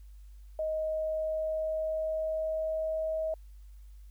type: tone with pitch glide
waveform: sine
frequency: 627 to 635.8 Hz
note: D#5 to D#5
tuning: +13 to +37 cents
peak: -29 dBFS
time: 0.59-3.34 s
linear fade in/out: 2 ms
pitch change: +24 cents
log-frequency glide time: 0.71-3.19 s
effects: added 50 Hz sine -47 dBFS peak until 4.1 s + white hiss -71 dBFS RMS until 4.1 s